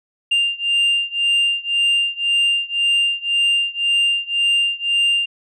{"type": "beating tone pair", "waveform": "sine", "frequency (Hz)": [2794, 2795.9], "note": ["F7", "F7"], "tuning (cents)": [0, 1], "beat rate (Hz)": 1.9, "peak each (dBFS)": [-16, -17], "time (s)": [0.31, 5.26], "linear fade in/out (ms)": 10, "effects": ["tanh soft clip ceiling -12 dBFS"]}